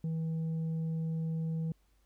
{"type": "tone with tanh clipping", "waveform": "triangle", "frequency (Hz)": 161.6, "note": "E3", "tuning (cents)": -34, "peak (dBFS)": -32, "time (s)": [0.04, 1.72], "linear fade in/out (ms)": 2, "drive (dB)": 8, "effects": ["added 50 Hz sine -67 dBFS peak until 2.05 s", "pink hiss -75 dBFS RMS until 2.05 s"]}